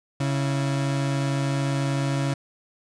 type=tone pair together; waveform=35% pulse; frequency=138.52 / 330.6 Hz; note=C#3 / E4; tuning=-1 / +5 cents; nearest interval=octave + minor third; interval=1506 cents; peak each=-21 / -31 dBFS; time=0.2-2.34 s; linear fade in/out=5 ms; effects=resampled to 22050 Hz